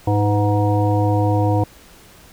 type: harmonic tone with a mistuned harmonic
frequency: 104.4 Hz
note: G#2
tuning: 10 cents sharp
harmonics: 1 / 3 / 5 / 7 / 9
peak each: -16 / -21 / -23 / -24 / -26 dBFS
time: 0.07-1.64 s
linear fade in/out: 5 ms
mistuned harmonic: 5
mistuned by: -62 cents
effects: pink hiss -46 dBFS RMS until 2.32 s